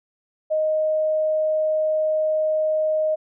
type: tone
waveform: sine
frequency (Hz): 622.3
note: D#5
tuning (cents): 0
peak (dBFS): -18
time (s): 0.5-3.16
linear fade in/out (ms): 20
effects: none